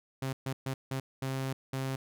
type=tone bursts at uneven times; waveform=sawtooth; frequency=133.3 Hz; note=C3; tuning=33 cents sharp; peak=-28 dBFS; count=6; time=0.22-0.33 / 0.46-0.53 / 0.66-0.74 / 0.91-1 / 1.22-1.53 / 1.73-1.96 s; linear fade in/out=5 ms; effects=none